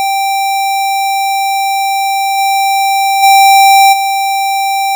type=tone with level steps; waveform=square; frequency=784 Hz; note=G5; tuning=in tune; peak=-11 / -9 / -3 / -11 dBFS; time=0-4.95 s; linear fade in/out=0 ms; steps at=2.37 / 3.22 / 3.92 s; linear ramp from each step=20 ms; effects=none